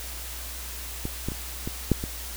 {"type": "clicks", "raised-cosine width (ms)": 3, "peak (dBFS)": [-17, -15, -23, -17, -6, -18], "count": 6, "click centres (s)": [1.054, 1.286, 1.319, 1.675, 1.917, 2.039], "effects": ["added 60 Hz sine -38 dBFS peak until 2.36 s", "white hiss -38 dBFS RMS until 2.36 s"]}